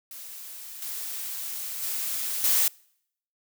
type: noise with level steps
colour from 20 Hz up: blue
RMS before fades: -41 / -34 / -30 / -22 dBFS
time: 0.11-2.68 s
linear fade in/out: 2 ms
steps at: 0.82 / 1.82 / 2.44 s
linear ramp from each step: 2 ms
effects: noise-tail reverb RT60 0.7 s tail -26 dB re dry